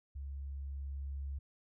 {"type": "tone with level ramp", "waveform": "sine", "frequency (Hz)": 69.2, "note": "C#2", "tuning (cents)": -2, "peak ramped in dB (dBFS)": [-40, -37], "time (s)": [0.15, 1.39], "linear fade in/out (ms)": 10, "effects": []}